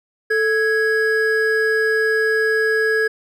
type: tone pair together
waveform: triangle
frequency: 440 / 1661.2 Hz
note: A4 / G#6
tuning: 0 / 0 cents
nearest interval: octave + major seventh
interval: 2300 cents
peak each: -16 dBFS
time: 0.3-3.08 s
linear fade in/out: 10 ms
effects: none